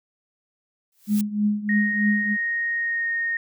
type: noise with exponential growth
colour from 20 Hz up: blue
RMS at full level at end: -30 dBFS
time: 0.92-1.21 s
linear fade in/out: 2 ms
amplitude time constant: 62 ms
type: tone with tremolo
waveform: sine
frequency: 208.6 Hz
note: G#3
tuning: 8 cents sharp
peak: -16 dBFS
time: 1.07-2.37 s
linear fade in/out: 50 ms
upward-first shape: triangle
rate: 3.2 Hz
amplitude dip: 85%
type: tone with pitch glide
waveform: sine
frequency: 1864.7 to 1851.8 Hz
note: A#6 to A#6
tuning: 0 to -12 cents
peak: -22 dBFS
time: 1.69-3.37 s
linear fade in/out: 2 ms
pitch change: -12 cents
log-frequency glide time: 2.77-3.11 s
effects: none